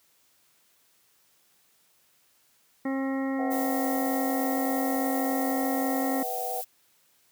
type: harmonic tone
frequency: 268.7 Hz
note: C4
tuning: 46 cents sharp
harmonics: 1 / 2 / 3 / 4 / 5 / 7 / 8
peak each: -27 / -35 / -39 / -43 / -45 / -40 / -50 dBFS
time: 2.85-6.23 s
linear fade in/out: 5 ms
type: chord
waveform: sine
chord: B suspended fourth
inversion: none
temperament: equal with one note detuned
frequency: 493.9 / 659.3 / 755.1 Hz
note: B4 / E5 / F#5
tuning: 0 / 0 / +35 cents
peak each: -36 / -38 / -32 dBFS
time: 3.38-6.62 s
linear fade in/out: 20 ms
type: noise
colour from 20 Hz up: violet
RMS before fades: -36 dBFS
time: 3.5-6.65 s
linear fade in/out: 20 ms
effects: white hiss -65 dBFS RMS until 7.31 s + high-pass 80 Hz 12 dB/octave